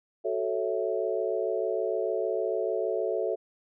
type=chord; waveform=sine; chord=F# minor seventh; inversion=none; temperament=equal with one note detuned; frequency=373.4 / 440 / 554.4 / 659.3 Hz; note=F#4 / A4 / C#5 / E5; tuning=+16 / 0 / 0 / 0 cents; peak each=-32 / -30 / -33 / -32 dBFS; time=0.24-3.36 s; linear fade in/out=20 ms; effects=none